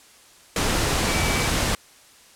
sine tone in noise, 2300 Hz, D7, 37 cents flat, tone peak -29 dBFS, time 1.08-1.47 s, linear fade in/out 2 ms, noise pink, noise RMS -22 dBFS, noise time 0.56-1.75 s, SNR -10 dB, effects white hiss -51 dBFS RMS until 2.35 s + low-pass 10000 Hz 12 dB/octave

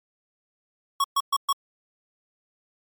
square tone bursts, 1108.7 Hz, C#6, in tune, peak -20 dBFS, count 4, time 1-1.528 s, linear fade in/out 5 ms, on 42 ms, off 120 ms, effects MP3 96 kbps

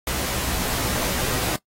pink noise with comb filter, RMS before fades -25 dBFS, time 0.07-1.56 s, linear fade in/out 2 ms, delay 16 ms, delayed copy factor +0.75, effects noise-tail reverb RT60 0.1 s tail -20 dB re dry + AAC 48 kbps

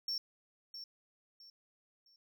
triangle tone with echo, 5450 Hz, F8, 43 cents flat, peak -33 dBFS, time 0.08-0.18 s, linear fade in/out 2 ms, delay 660 ms, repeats 3, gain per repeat -10 dB, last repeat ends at 2.16 s, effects none

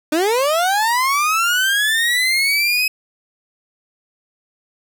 30% pulse linear sweep, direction up, 293.7 to 2555 Hz, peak -12 dBFS, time 0.12-2.88 s, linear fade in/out 5 ms, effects none

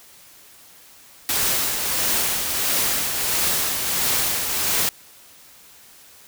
white noise with tremolo, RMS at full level -20 dBFS, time 1.29-4.89 s, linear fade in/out 0 ms, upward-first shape triangle, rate 1.5 Hz, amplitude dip 45%, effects white hiss -48 dBFS RMS until 6.27 s

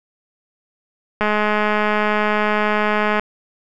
click train, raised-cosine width 0.5 ms, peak -4 dBFS, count 420, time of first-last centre 1.21-3.196 s, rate 211 Hz, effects none

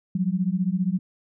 sine beating tone pair, 176.9 / 191.9 Hz, F3 / G3, +23 / -37 cents, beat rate 15 Hz, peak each -24 dBFS, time 0.15-0.99 s, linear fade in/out 5 ms, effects none

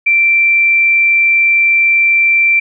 sine tone, 2349 Hz, D7, in tune, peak -7 dBFS, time 0.06-2.6 s, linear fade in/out 10 ms, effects none

